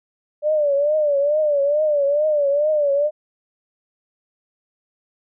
sine tone with vibrato, 587.3 Hz, D5, in tune, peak -15 dBFS, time 0.42-3.11 s, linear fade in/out 50 ms, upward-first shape triangle, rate 2.3 Hz, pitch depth 110 cents each way, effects none

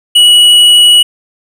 triangle tone with hard clipping, 2928 Hz, F#7, 19 cents flat, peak -3 dBFS, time 0.15-1.03 s, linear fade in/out 10 ms, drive 10 dB, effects none

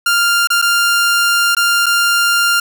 sawtooth tone with dropouts, 1396.9 Hz, F6, in tune, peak -7 dBFS, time 0.06-2.6 s, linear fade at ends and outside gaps 5 ms, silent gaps 0.473-0.502 / 0.617-0.623 / 1.55-1.567 / 1.86-1.864 s, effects none

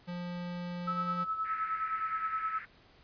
square tone, 176.1 Hz, F3, 15 cents sharp, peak -37 dBFS, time 0.07-1.25 s, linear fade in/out 20 ms
sine tone with tremolo, 1302 Hz, E6, 22 cents flat, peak -29 dBFS, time 0.87-2.59 s, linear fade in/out 10 ms, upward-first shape sine, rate 9.6 Hz, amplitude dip 60%
pink band-pass noise, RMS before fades -46 dBFS, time 1.44-2.66 s, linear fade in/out 20 ms, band 1400 to 2200 Hz, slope 48 dB/octave
effects pink hiss -61 dBFS RMS until 3.03 s + resampled to 11025 Hz

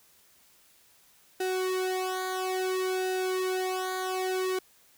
sawtooth tone with flanger, 372.6 Hz, F#4, 12 cents sharp, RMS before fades -30 dBFS, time 1.4-4.59 s, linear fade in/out 5 ms, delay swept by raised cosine 0.92 to 2.32 ms, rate 0.59 Hz, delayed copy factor -0.95, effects white hiss -61 dBFS RMS until 4.97 s

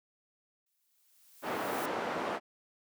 blue noise with exponential growth, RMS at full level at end -42 dBFS, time 0.66-1.86 s, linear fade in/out 5 ms, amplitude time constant 260 ms
white band-pass noise, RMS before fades -35 dBFS, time 1.42-2.4 s, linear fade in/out 50 ms, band 250 to 1000 Hz, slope 12 dB/octave
effects none

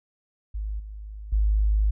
sine tone with level steps, 52.2 Hz, G#1, 10 cents sharp, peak -27 / -35 / -18 dBFS, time 0.54-1.91 s, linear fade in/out 10 ms, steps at 0.79 / 1.32 s, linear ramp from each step 10 ms, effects none

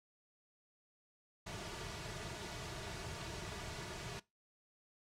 pink noise with comb filter, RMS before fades -45 dBFS, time 1.46-4.2 s, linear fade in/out 10 ms, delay 3.8 ms, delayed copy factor -0.65, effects noise-tail reverb RT60 0.2 s tail -20 dB re dry + low-pass 7000 Hz 12 dB/octave

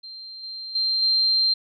sine tone with level steps, 4158 Hz, C8, 12 cents flat, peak -36 / -32 / -20 / -17 dBFS, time 0.03-1.54 s, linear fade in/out 10 ms, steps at 0.43 / 0.75 / 1.02 s, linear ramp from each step 5 ms, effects none

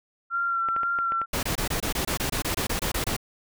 sine tone with vibrato, 1367 Hz, F6, 37 cents flat, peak -23 dBFS, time 0.3-1.26 s, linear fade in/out 50 ms, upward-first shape sine, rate 2 Hz, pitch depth 24 cents each way
clicks, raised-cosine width 0.5 ms, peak -20 dBFS, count 7, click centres 0.687 / 0.764 / 0.833 / 0.988 / 1.121 / 1.216 / 1.392 s
pink noise bursts, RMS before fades -27 dBFS, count 15, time 1.33-3.166 s, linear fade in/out 5 ms, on 100 ms, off 24 ms
effects none

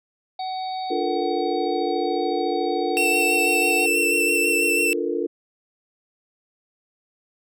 harmonic tone, 751 Hz, F#5, 26 cents sharp, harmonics 1 / 3 / 5 / 6, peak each -26 / -45 / -39 / -40 dBFS, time 0.39-3.86 s, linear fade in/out 5 ms
sine chord, Bb major seventh, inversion first, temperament equal with one note detuned, 293.7 / 349.2 / 440 / 473.8 Hz, D4 / F4 / A4 / Bb4, 0 / 0 / 0 / +28 cents, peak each -29 / -26 / -27 / -28 dBFS, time 0.9-5.27 s, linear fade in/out 10 ms
45% pulse tone with vibrato, 2685 Hz, E7, 31 cents sharp, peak -19 dBFS, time 2.97-4.93 s, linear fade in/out 0 ms, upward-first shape sine, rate 6.1 Hz, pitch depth 23 cents each way
effects none

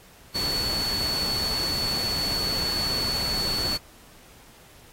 sine tone in noise, 4435 Hz, C#8, in tune, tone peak -25 dBFS, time 0.34-3.78 s, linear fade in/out 20 ms, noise pink, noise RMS -32 dBFS, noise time 0.34-3.78 s, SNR +4 dB, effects pink hiss -52 dBFS RMS until 4.92 s + AAC 48 kbps

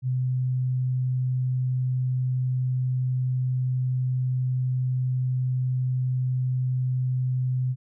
sine tone, 127.7 Hz, C3, 42 cents flat, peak -22 dBFS, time 0.02-7.76 s, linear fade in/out 50 ms, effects none

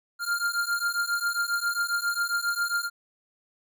square beating tone pair, 1396.9 / 1404.3 Hz, F6 / F6, 0 / +9 cents, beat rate 7.4 Hz, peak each -29 dBFS, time 0.19-2.9 s, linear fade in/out 50 ms, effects none

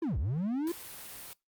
triangle linear two-way sweep, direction down then up, 357.4 to 55 to 351.3 Hz, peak -27 dBFS, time 0.02-0.72 s, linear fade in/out 5 ms, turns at 0.18 s
white noise, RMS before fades -45 dBFS, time 0.67-1.33 s, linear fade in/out 0 ms
effects noise-tail reverb RT60 0.2 s tail -22 dB re dry + Opus 48 kbps

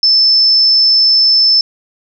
sine tone, 5274 Hz, E8, in tune, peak -6 dBFS, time 0.03-1.61 s, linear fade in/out 2 ms, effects none

